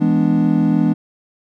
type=chord; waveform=triangle; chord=E dominant seventh; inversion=none; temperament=equal; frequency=164.81 / 207.7 / 246.9 / 293.7 Hz; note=E3 / G#3 / B3 / D4; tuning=0 / 0 / 0 / 0 cents; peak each=-16 dBFS; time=0-0.94 s; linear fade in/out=20 ms; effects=none